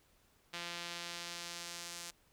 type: tone with band-pass filter sweep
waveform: sawtooth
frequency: 172.3 Hz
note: F3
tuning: 23 cents flat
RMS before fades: -45 dBFS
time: 0.53-2.11 s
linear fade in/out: 10 ms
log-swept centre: 3300 to 7000 Hz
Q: 1
effects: pink hiss -70 dBFS RMS until 2.32 s